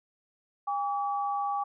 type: tone pair together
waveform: sine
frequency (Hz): 808.9 / 1144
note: G#5 / D6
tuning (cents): -46 / -46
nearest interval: tritone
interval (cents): 600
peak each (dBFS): -29 / -32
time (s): 0.67-1.64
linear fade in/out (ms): 10
effects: none